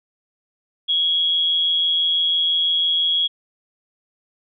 sine tone with amplitude modulation, 3322 Hz, G#7, in tune, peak -14 dBFS, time 0.88-3.28 s, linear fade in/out 20 ms, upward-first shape sine, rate 166 Hz, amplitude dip 45%, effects none

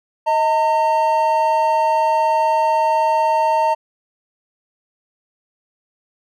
triangle tone pair together, 630.2 / 909 Hz, D#5 / A#5, +22 / -44 cents, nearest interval tritone, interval 634 cents, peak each -17 / -13 dBFS, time 0.26-3.75 s, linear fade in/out 20 ms, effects none

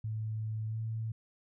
sine tone with pitch glide, 109.3 to 111.66 Hz, A2 to A2, -11 to +26 cents, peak -33 dBFS, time 0.04-1.12 s, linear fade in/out 5 ms, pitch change +37 cents, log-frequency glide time 0.67-0.78 s, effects none

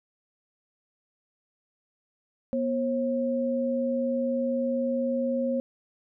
sine tone pair together, 242.1 / 538 Hz, B3 / C5, -34 / +48 cents, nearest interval octave + major second, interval 1382 cents, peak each -27 dBFS, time 2.53-5.6 s, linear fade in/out 0 ms, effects none

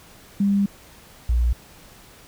sine tone pair in turn, 200 / 59.46 Hz, G3 / A#1, +35 / +35 cents, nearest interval octave + major sixth, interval 2100 cents, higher first, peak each -16 dBFS, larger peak neither, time 0.4-0.66 / 1.29-1.53 s, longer first, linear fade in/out 5 ms, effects pink hiss -48 dBFS RMS until 2.27 s

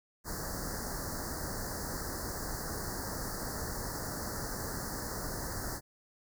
pink band-stop noise, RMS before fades -38 dBFS, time 0.24-5.81 s, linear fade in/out 50 ms, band 1900 to 4400 Hz, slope 96 dB/octave, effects none

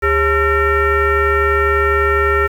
sine tone with frequency modulation, 880 Hz, A5, in tune, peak -11 dBFS, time 0.02-2.48 s, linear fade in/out 20 ms, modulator 476 Hz, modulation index 2.2, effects 7-bit

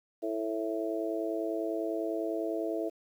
harmonic tone, 110 Hz, A2, in tune, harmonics 3 / 4 / 5 / 6, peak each -34 / -36 / -40 / -35 dBFS, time 0.22-2.9 s, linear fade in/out 20 ms, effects 10-bit

